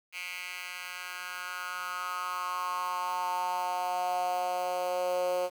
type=tone with high-pass filter sweep; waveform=10% pulse; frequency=180.4 Hz; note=F#3; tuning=44 cents flat; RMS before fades=-33 dBFS; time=0.12-5.5 s; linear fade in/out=50 ms; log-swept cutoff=2200 to 500 Hz; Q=5.1; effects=9-bit